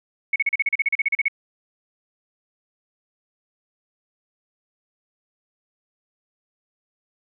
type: tone bursts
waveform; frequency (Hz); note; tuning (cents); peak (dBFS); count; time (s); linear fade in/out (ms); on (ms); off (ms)
sine; 2209; C#7; -7; -16; 15; 0.33-1.283; 5; 29; 37
effects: none